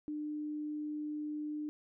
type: tone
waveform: sine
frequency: 300.4 Hz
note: D4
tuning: 39 cents sharp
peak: -36 dBFS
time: 0.08-1.69 s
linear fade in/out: 0 ms
effects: none